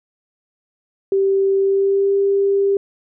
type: tone with pitch glide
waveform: sine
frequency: 390 to 396.4 Hz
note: G4 to G4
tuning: -9 to +19 cents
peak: -13 dBFS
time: 1.12-2.77 s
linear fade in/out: 2 ms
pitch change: +28 cents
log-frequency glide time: 1.58-2.14 s
effects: none